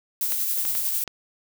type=noise with tremolo; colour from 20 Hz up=violet; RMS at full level=-24 dBFS; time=0.21-1.04 s; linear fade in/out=2 ms; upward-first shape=sine; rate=11 Hz; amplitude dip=30%
type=clicks; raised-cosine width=0.2 ms; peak=-16 dBFS; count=4; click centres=0.322 / 0.652 / 0.752 / 1.077 s
effects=none